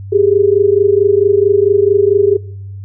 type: tone pair together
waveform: sine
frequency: 392 / 416.5 Hz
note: G4 / G#4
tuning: 0 / +5 cents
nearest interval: minor second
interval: 105 cents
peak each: -10 dBFS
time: 0.12-2.37 s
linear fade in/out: 10 ms
effects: noise-tail reverb RT60 0.7 s tail -21 dB re dry + added 98 Hz sine -25 dBFS peak until 2.84 s